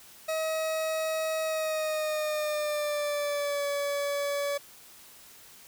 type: tone with pitch glide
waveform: 40% pulse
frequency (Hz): 636 to 569.9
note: D#5 to C#5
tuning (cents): +38 to +48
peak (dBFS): -27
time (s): 0.28-4.58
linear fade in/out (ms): 10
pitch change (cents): -190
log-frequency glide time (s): 1.44-3.66
effects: white hiss -52 dBFS RMS until 5.67 s